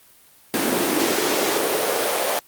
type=noise with high-pass filter sweep; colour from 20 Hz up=pink; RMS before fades=-21 dBFS; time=0.54-2.39 s; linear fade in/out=0 ms; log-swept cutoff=270 to 580 Hz; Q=2.9; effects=white hiss -52 dBFS RMS until 2.47 s + Opus 32 kbps